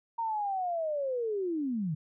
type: linear sweep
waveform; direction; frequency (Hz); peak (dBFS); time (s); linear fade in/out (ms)
sine; down; 932.3 to 143.3; -29; 0.18-1.95; 10
effects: none